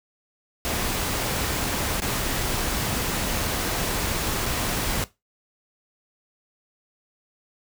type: noise with dropouts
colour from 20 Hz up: pink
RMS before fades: -26 dBFS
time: 0.65-5.04 s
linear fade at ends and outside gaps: 0 ms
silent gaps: 2.001-2.02 / 4.458-4.462 s
effects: noise-tail reverb RT60 0.2 s tail -17 dB re dry